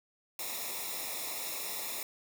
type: noise with comb filter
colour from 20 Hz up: white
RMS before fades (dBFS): -38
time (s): 0.39-2.03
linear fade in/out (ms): 2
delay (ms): 0.65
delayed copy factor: -0.85
effects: none